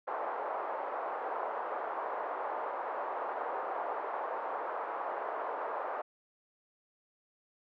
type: band-pass noise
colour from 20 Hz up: white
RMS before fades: -37 dBFS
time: 0.07-6.02 s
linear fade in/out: 10 ms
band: 480 to 1100 Hz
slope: 24 dB/octave
effects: none